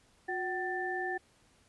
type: tone cluster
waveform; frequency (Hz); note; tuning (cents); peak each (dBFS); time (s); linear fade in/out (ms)
sine; 360.9 / 759 / 1775; F#4 / F#5 / A6; -43 / +44 / +15; -37 / -37 / -36; 0.28-1.18; 10
effects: pink hiss -66 dBFS RMS until 1.68 s + resampled to 24000 Hz